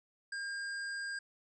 square tone, 1609 Hz, G6, 45 cents sharp, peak -38 dBFS, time 0.32-1.19 s, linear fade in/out 5 ms, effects resampled to 22050 Hz

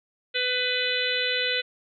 harmonic tone, 499.6 Hz, B4, 20 cents sharp, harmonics 1 / 3 / 4 / 5 / 6 / 7 / 8, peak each -31 / -31 / -31 / -31 / -31 / -31 / -31 dBFS, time 0.34-1.62 s, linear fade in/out 20 ms, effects none

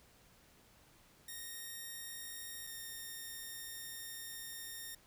5% pulse tone pair in turn, 1853 / 1836 Hz, A#6 / A#6, -11 / -27 cents, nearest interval unison, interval 16 cents, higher first, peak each -34 / -34 dBFS, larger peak neither, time 1.28-2.67 / 2.67-4.95 s, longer second, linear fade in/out 5 ms, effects pink hiss -65 dBFS RMS until 5.06 s

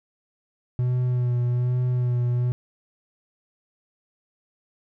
triangle tone with vibrato, 123.47 Hz, B2, in tune, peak -18 dBFS, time 0.79-2.52 s, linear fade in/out 0 ms, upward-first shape sine, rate 1.2 Hz, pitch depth 25 cents each way, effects none

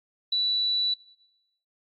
sine tone, 3951 Hz, B7, in tune, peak -22 dBFS, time 0.32-0.94 s, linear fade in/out 5 ms, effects noise-tail reverb RT60 0.9 s tail -21 dB re dry + AAC 48 kbps

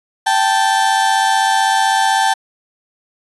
35% pulse tone pair together, 782 / 877.8 Hz, G5 / A5, -4 / -4 cents, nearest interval major second, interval 200 cents, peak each -13 dBFS, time 0.26-2.34 s, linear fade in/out 10 ms, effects resampled to 24000 Hz

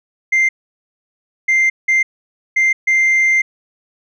sine tone bursts at uneven times, 2092 Hz, C7, 1 cent flat, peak -8 dBFS, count 5, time 0.32-0.49 / 1.48-1.7 / 1.88-2.03 / 2.56-2.73 / 2.87-3.42 s, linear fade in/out 10 ms, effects tanh soft clip ceiling -9 dBFS

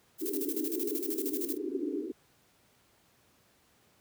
violet noise with tremolo, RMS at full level -35 dBFS, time 0.18-1.58 s, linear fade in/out 50 ms, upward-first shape square, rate 13 Hz, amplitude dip 75%
white band-pass noise, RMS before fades -35 dBFS, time 0.21-2.12 s, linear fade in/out 10 ms, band 270 to 420 Hz, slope 96 dB/octave
effects pink hiss -66 dBFS RMS until 4 s + high-pass 80 Hz 12 dB/octave

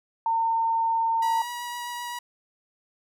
sine tone, 909 Hz, A#5, 44 cents flat, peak -21 dBFS, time 0.26-1.42 s, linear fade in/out 2 ms
sawtooth tone with vibrato, 965 Hz, B5, 40 cents flat, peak -28 dBFS, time 1.22-2.19 s, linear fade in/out 5 ms, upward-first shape triangle, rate 7.8 Hz, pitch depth 10 cents each way
effects none

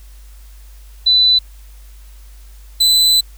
sine / 40% pulse tone pair in turn, 3992 / 4009 Hz, B7 / B7, +18 / +25 cents, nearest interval unison, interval 7 cents, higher second, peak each -8 dBFS, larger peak neither, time 1.06-1.39 / 2.8-3.21 s, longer second, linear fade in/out 10 ms, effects added 50 Hz sine -36 dBFS peak until 3.37 s + white hiss -50 dBFS RMS until 3.37 s

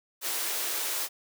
white high-pass noise, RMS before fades -31 dBFS, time 0.21-1.09 s, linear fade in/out 50 ms, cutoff 310 Hz, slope 48 dB/octave, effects none

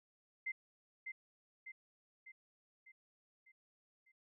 sine tone with echo, 2078 Hz, C7, 12 cents flat, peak -37 dBFS, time 0.46-0.52 s, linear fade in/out 10 ms, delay 600 ms, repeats 6, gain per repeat -5 dB, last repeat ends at 4.12 s, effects none

